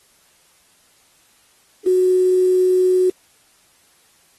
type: tone with quantisation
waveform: sine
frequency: 368.2 Hz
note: F#4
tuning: 8 cents flat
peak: -12 dBFS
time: 1.86-3.1 s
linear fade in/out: 5 ms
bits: 6
effects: white hiss -56 dBFS RMS until 4.38 s + AAC 32 kbps